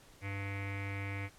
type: tone with low-pass filter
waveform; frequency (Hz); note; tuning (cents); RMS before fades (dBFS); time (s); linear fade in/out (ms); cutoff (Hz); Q
square; 99; G2; +18; -39; 0.21-1.3; 50; 2200; 9.5
effects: pink hiss -60 dBFS RMS until 1.38 s + low-pass 12000 Hz 12 dB/octave